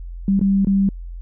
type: tone with dropouts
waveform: sine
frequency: 196 Hz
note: G3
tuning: in tune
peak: -13 dBFS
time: 0.28-0.89 s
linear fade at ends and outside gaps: 2 ms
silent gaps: 0.394-0.412 / 0.648-0.67 s
effects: added 43 Hz sine -29 dBFS peak until 1.21 s